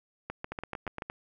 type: two click trains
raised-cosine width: 0.5 ms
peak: -21 / -20 dBFS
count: 6 / 6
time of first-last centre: 0.52-1.099 / 0.3-1.022 s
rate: 8.63 / 6.93 Hz
effects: none